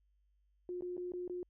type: tone with dropouts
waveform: sine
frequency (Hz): 357.7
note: F4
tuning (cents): +41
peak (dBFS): -38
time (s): 0.69-1.43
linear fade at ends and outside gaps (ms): 1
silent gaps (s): 0.809-0.822 / 0.968-0.978 / 1.12-1.136 / 1.278-1.297
effects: added 50 Hz sine -70 dBFS peak until 1.49 s